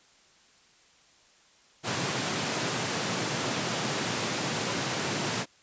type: high-pass noise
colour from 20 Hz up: pink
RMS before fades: -30 dBFS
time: 1.83-5.46 s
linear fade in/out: 50 ms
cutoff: 110 Hz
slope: 48 dB/octave
effects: white hiss -60 dBFS RMS until 5.62 s + resampled to 16000 Hz